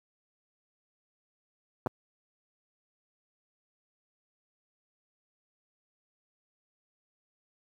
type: clicks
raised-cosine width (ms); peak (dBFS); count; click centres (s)
1; -16; 2; 1.862 / 1.87
effects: high-pass 80 Hz 12 dB/octave + 9-bit